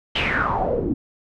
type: noise with low-pass filter sweep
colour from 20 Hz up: pink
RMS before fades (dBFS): -22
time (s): 0.15-0.94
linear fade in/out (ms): 10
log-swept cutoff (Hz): 3200 to 270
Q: 6.6
effects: none